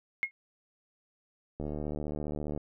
sine tone with exponential decay, 2156 Hz, C#7, 49 cents flat, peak -22 dBFS, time 0.23-0.31 s, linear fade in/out 0 ms, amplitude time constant 17 ms
click train, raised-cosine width 2 ms, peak -23 dBFS, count 74, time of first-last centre 1.6-2.576 s, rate 74.8 Hz
effects none

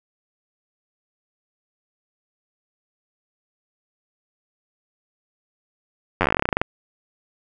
slowing click train, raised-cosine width 0.5 ms, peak -3 dBFS, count 18, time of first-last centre 6.21-6.615 s, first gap 10 ms, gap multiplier 1.1, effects none

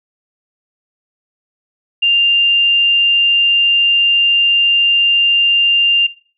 sine tone, 2794 Hz, F7, in tune, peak -9 dBFS, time 2.02-6.07 s, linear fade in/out 10 ms, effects noise-tail reverb RT60 0.5 s tail -20 dB re dry

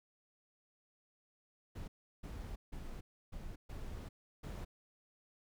brown noise bursts at uneven times, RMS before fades -45 dBFS, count 6, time 1.75-1.88 / 2.23-2.56 / 2.72-3.01 / 3.32-3.56 / 3.69-4.09 / 4.43-4.65 s, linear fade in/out 10 ms, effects none

